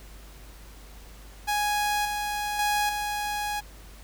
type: tone with level steps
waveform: sawtooth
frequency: 830.6 Hz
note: G#5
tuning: in tune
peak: -20 / -24 / -19 / -24 dBFS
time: 1.47-3.61 s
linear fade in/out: 20 ms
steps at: 2.05 / 2.59 / 2.89 s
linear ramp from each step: 2 ms
effects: added 50 Hz sine -45 dBFS peak until 4.03 s + pink hiss -51 dBFS RMS until 4.03 s